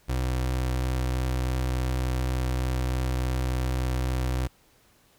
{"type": "tone with vibrato", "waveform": "30% pulse", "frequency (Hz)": 63.4, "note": "B1", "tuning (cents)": 46, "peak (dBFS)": -22, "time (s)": [0.08, 4.48], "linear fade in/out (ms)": 20, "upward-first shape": "triangle", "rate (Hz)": 2.8, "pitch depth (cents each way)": 10, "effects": ["pink hiss -61 dBFS RMS until 5.18 s"]}